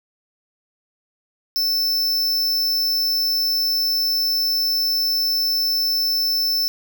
square tone, 5300 Hz, E8, 9 cents sharp, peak -18 dBFS, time 1.56-6.68 s, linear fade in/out 0 ms, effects 10-bit

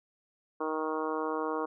harmonic tone, 156.7 Hz, D#3, 13 cents sharp, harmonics 2 / 3 / 4 / 5 / 6 / 7 / 8 / 9, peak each -36 / -34 / -41 / -41 / -39 / -37 / -43 / -45 dBFS, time 0.6-1.66 s, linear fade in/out 10 ms, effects none

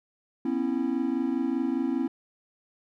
triangle tone cluster, 246.3 / 271.3 / 329.5 Hz, B3 / C#4 / E4, -5 / -37 / -1 cents, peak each -28 / -26 / -28 dBFS, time 0.45-2.08 s, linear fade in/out 5 ms, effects none

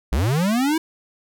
square linear sweep, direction up, 51.4 to 329.6 Hz, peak -18 dBFS, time 0.12-0.78 s, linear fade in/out 5 ms, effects none

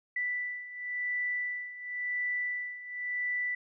sine beating tone pair, 1975.5 / 1976.44 Hz, B6 / B6, 0 / +1 cents, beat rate 0.94 Hz, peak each -37 / -33 dBFS, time 0.16-3.55 s, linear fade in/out 5 ms, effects none

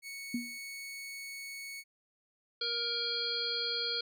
sawtooth tone, 2217 Hz, C#7, in tune, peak -38 dBFS, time 0.02-1.84 s, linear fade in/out 50 ms
sine tone with exponential decay, 240.7 Hz, B3, 44 cents flat, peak -28 dBFS, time 0.34-0.58 s, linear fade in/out 5 ms, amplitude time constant 52 ms
harmonic tone, 470 Hz, A#4, 14 cents sharp, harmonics 1 / 3 / 5 / 7 / 9 / 10, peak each -42 / -41 / -47 / -38 / -35 / -39 dBFS, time 2.61-4.01 s, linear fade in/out 5 ms
effects none

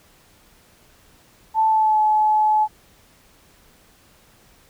sine tone with pitch glide, 880 to 856.9 Hz, A5 to A5, 0 to -46 cents, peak -14 dBFS, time 1.54-2.68 s, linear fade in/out 50 ms, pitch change -46 cents, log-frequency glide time 1.67-2 s, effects pink hiss -54 dBFS RMS until 4.69 s

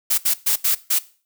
blue noise bursts at uneven times, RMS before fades -18 dBFS, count 5, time 0.1-0.18 / 0.25-0.34 / 0.46-0.56 / 0.64-0.75 / 0.9-0.99 s, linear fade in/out 10 ms, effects noise-tail reverb RT60 0.4 s tail -19 dB re dry

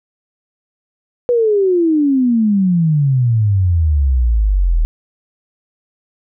sine exponential sweep, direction down, 494.8 to 38.81 Hz, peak -10 dBFS, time 1.29-4.85 s, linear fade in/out 0 ms, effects none

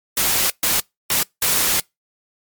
white noise bursts at uneven times, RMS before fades -18 dBFS, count 4, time 0.17-0.5 / 0.63-0.8 / 1.1-1.23 / 1.42-1.8 s, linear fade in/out 2 ms, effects noise-tail reverb RT60 0.2 s tail -26 dB re dry + MP3 96 kbps

